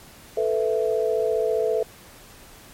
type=chord; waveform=sine; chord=A suspended second; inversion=none; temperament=just; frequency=440 / 495 / 660 Hz; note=A4 / B4 / E5; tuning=0 / +4 / +2 cents; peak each=-22 / -25 / -26 dBFS; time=0.37-1.83 s; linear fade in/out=5 ms; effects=pink hiss -47 dBFS RMS until 2.73 s + MP3 64 kbps